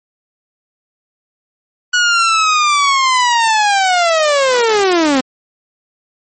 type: linear sweep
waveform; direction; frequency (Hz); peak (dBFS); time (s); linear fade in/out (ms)
sawtooth; down; 1470 to 252.2; -6; 1.93-5.21; 10
effects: MP3 32 kbps